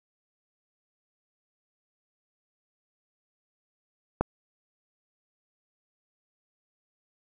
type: click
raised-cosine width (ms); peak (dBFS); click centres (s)
1; -9; 4.21
effects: none